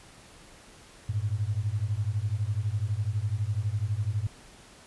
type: beating tone pair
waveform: sine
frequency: 98.6 / 110.6 Hz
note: G2 / A2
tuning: +11 / +9 cents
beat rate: 12 Hz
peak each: -29 dBFS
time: 1.09-4.27 s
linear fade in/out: 5 ms
effects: pink hiss -52 dBFS RMS until 4.86 s + resampled to 24000 Hz